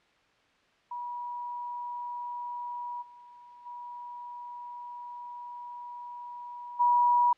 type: tone with level steps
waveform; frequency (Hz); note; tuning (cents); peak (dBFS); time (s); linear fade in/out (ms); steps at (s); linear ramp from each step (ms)
sine; 968; B5; -35; -34 / -49 / -39 / -20; 0.91-7.33; 5; 3.01 / 3.65 / 6.79; 20
effects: white hiss -65 dBFS RMS until 7.37 s + low-pass 3000 Hz 12 dB/octave